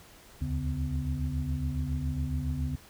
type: tone cluster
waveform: sine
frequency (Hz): 70.8 / 78 / 141.7 / 252.1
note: C#2 / D#2 / C#3 / B3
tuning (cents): +37 / +5 / +38 / +36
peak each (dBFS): -34 / -33 / -33 / -37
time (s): 0.41-2.76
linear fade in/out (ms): 10
effects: pink hiss -54 dBFS RMS until 2.89 s